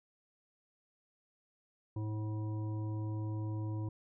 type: harmonic tone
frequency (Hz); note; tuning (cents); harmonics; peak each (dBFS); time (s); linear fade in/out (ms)
107.6; A2; -38; 1 / 3 / 5 / 7 / 9; -35 / -43 / -54 / -61 / -53; 1.96-3.89; 5
effects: none